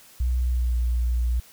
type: tone with pitch glide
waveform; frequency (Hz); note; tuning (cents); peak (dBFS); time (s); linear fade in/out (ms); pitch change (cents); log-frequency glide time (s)
sine; 61.74 to 59.95; B1 to A#1; 0 to +49; -20; 0.2-1.4; 5; -51; 0.52-0.75
effects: white hiss -51 dBFS RMS until 1.52 s